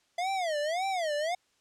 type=tone with vibrato; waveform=square; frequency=676 Hz; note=E5; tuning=43 cents sharp; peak=-29 dBFS; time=0.18-1.35 s; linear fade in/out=5 ms; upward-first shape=sine; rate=1.8 Hz; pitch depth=250 cents each way; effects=white hiss -70 dBFS RMS until 1.6 s + low-pass 7000 Hz 12 dB/octave